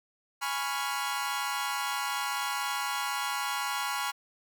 sawtooth chord, C# dominant seventh, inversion second, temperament equal, 830.6 / 987.8 / 1108.7 / 1396.9 Hz, G#5 / B5 / C#6 / E#6, 0 / 0 / 0 / 0 cents, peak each -32 dBFS, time 0.41-4.12 s, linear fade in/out 20 ms, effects none

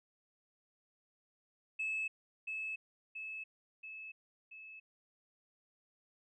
sine tone with echo, 2600 Hz, E7, 24 cents flat, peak -33 dBFS, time 1.79-2.08 s, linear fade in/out 10 ms, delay 680 ms, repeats 4, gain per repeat -4 dB, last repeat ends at 4.8 s, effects tanh soft clip ceiling -31 dBFS

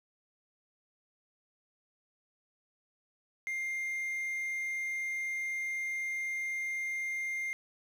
triangle tone, 2108 Hz, C7, 12 cents sharp, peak -31 dBFS, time 3.47-7.53 s, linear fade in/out 0 ms, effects 10-bit

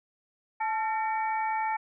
harmonic tone with a mistuned harmonic, 454.2 Hz, A#4, 45 cents flat, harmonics 2 / 3 / 4 / 5, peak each -27 / -40 / -38 / -38 dBFS, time 0.6-1.77 s, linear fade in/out 10 ms, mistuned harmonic 2, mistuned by -66 cents, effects none

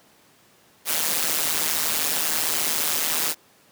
white noise with amplitude modulation, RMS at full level -20 dBFS, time 0.85-3.35 s, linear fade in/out 50 ms, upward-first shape sine, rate 157 Hz, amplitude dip 85%, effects pink hiss -56 dBFS RMS until 3.71 s + high-pass 150 Hz 12 dB/octave

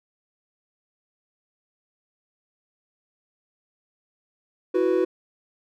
triangle chord, E suspended second, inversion none, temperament equal, 329.6 / 370 / 493.9 Hz, E4 / F#4 / B4, 0 / 0 / 0 cents, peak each -23 / -19 / -23 dBFS, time 4.74-5.05 s, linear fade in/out 10 ms, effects none

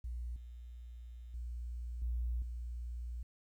sine tone with level steps, 59.6 Hz, A#1, 39 cents sharp, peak -38 / -46 / -39 / -33 / -39 dBFS, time 0.04-3.23 s, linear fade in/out 5 ms, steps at 0.36 / 1.34 / 2.02 / 2.42 s, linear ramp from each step 2 ms, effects 12-bit

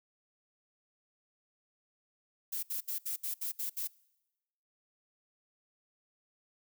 violet noise bursts, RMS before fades -36 dBFS, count 8, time 2.52-3.876 s, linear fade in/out 10 ms, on 110 ms, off 68 ms, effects noise-tail reverb RT60 1.0 s tail -24 dB re dry

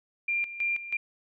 sine tone with tremolo, 2387 Hz, D7, 28 cents sharp, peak -25 dBFS, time 0.28-0.97 s, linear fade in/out 5 ms, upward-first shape square, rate 3.1 Hz, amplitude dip 75%, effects none

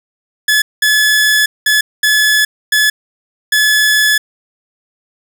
sawtooth tone bursts at uneven times, 1714 Hz, A6, 46 cents flat, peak -5 dBFS, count 6, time 0.48-0.62 / 0.82-1.46 / 1.66-1.81 / 2.03-2.45 / 2.72-2.9 / 3.52-4.18 s, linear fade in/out 5 ms, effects none

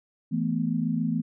sine chord, E suspended fourth, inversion none, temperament equal, 164.81 / 220 / 246.9 Hz, E3 / A3 / B3, 0 / 0 / 0 cents, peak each -28 dBFS, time 0.31-1.22 s, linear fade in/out 20 ms, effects none

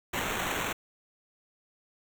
white noise with sample-and-hold, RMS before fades -32 dBFS, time 0.13-0.73 s, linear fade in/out 10 ms, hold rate 4900 Hz, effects none

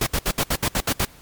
pink noise bursts, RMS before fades -21 dBFS, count 9, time 0.01-1.051 s, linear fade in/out 5 ms, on 57 ms, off 66 ms, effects pink hiss -48 dBFS RMS until 1.21 s + MP3 96 kbps

